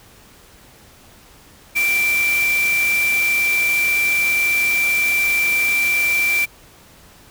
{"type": "tone in noise", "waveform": "sine", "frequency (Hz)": 2349, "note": "D7", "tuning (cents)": 0, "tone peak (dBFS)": -15, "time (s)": [1.75, 6.46], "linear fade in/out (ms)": 20, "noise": "white", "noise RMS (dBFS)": -27, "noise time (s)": [1.75, 6.46], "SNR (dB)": 9, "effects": ["pink hiss -47 dBFS RMS until 7.3 s"]}